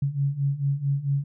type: beating tone pair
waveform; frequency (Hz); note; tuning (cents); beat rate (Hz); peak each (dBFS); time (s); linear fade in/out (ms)
sine; 137.4 / 141.9; C#3 / C#3; -15 / +41; 4.5; -27 / -24; 0.02-1.24; 5
effects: none